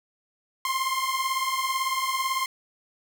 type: beating tone pair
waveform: sawtooth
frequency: 1046.5 / 1064.5 Hz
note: C6 / C6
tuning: 0 / +30 cents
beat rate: 18 Hz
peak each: -24 dBFS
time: 0.65-2.46 s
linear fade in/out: 2 ms
effects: none